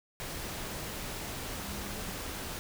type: tone in noise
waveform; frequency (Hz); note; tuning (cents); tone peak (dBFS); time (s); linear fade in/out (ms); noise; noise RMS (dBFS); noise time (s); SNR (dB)
sine; 199.2; G3; +28; -45; 1.63-2.14; 0; pink; -39; 0.2-2.59; -9
effects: none